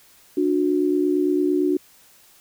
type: tone pair together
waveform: sine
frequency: 295 / 363.8 Hz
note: D4 / F#4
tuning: +8 / -29 cents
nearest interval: major third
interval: 363 cents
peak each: -20 dBFS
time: 0.37-1.77 s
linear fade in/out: 5 ms
effects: white hiss -53 dBFS RMS until 2.4 s